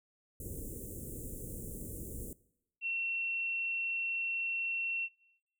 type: band-stop noise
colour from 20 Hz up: pink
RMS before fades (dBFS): -43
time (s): 0.4-2.33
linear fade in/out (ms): 2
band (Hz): 500 to 7500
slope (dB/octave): 48
type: tone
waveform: sine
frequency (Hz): 2716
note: F7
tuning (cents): -49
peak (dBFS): -32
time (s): 2.81-5.09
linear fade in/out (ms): 50
effects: noise-tail reverb RT60 0.8 s tail -21 dB re dry